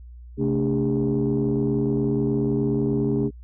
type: tone cluster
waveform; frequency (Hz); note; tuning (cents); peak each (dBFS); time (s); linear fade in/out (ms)
sine; 134 / 220.7 / 290.6 / 404.2; C3 / A3 / D4 / G#4; +42 / +5 / -18 / -47; -24; 0.37-3.31; 50
effects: tanh soft clip ceiling -14 dBFS + added 60 Hz sine -39 dBFS peak until 3.43 s